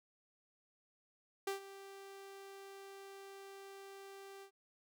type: tone with ADSR envelope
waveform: sawtooth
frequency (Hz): 392.3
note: G4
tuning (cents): +1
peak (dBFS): -31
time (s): 1.47-4.51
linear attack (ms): 5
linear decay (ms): 120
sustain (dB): -16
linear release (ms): 87
effects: none